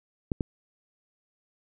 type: clicks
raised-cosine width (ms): 3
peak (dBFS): -14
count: 2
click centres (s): 0.318 / 0.408
effects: none